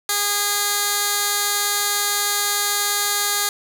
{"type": "tone with band-pass filter", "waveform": "15% pulse", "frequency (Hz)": 409.6, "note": "G#4", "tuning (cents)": -24, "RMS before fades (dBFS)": -21, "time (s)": [0.09, 3.49], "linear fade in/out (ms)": 2, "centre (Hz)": 10000, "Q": 0.55, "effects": []}